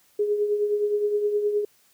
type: tone with tremolo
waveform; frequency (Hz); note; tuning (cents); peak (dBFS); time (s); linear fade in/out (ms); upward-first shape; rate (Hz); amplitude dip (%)
sine; 415.3; G#4; 0; -18; 0.19-1.65; 5; triangle; 9.6; 60
effects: white hiss -61 dBFS RMS until 1.93 s + high-pass 60 Hz 12 dB/octave